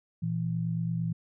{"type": "tone pair together", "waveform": "sine", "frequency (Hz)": [118, 166.88], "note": ["A#2", "E3"], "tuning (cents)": [22, 22], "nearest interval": "tritone", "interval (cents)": 600, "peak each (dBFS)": [-32, -29], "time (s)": [0.22, 1.13], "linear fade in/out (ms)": 10, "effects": []}